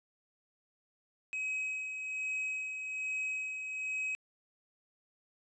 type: tone with tremolo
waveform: triangle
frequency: 2542 Hz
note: D#7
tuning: 36 cents sharp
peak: -31 dBFS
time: 1.33-4.15 s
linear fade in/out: 0 ms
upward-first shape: sine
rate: 1.2 Hz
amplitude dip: 45%
effects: resampled to 22050 Hz